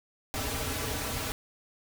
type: noise with comb filter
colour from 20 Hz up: pink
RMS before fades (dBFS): -33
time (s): 0.34-1.32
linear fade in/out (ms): 0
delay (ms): 5.6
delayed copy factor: -0.85
effects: none